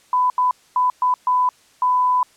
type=tone bursts at uneven times; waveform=sine; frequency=1000 Hz; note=B5; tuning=21 cents sharp; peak=-14 dBFS; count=6; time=0.13-0.3 / 0.38-0.51 / 0.76-0.9 / 1.02-1.14 / 1.27-1.49 / 1.82-2.23 s; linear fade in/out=2 ms; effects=white hiss -54 dBFS RMS until 2.36 s + low-pass 9000 Hz 12 dB/octave